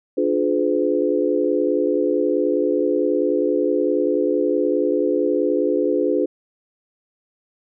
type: chord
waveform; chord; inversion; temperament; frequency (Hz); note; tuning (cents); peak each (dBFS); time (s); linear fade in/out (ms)
sine; D diminished seventh; none; just; 293.7 / 352.4 / 422.9 / 507.5; D4 / F4 / Ab4 / Cb5; 0 / +16 / +31 / +47; -22; 0.17-6.26; 10
effects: none